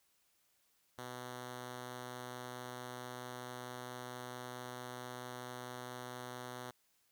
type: tone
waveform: 5% pulse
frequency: 124.5 Hz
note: B2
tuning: 14 cents sharp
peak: -33 dBFS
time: 0.98-6.71 s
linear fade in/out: 5 ms
effects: white hiss -75 dBFS RMS until 7.11 s